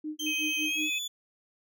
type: tone with tremolo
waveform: sine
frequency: 306.3 Hz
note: D#4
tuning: 27 cents flat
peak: -31 dBFS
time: 0.04-0.9 s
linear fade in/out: 5 ms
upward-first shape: sine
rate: 5.4 Hz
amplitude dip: 100%
type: tone with pitch glide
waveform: 30% pulse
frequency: 3136 to 3460 Hz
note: G7 to A7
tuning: 0 to -30 cents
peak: -30 dBFS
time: 0.19-1.08 s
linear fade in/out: 10 ms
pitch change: +170 cents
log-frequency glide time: 0.64-0.9 s
type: tone with vibrato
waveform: sine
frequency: 2532 Hz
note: D#7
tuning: 30 cents sharp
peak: -29 dBFS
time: 0.26-0.99 s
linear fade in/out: 10 ms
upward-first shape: sine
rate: 8.6 Hz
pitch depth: 17 cents each way
effects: none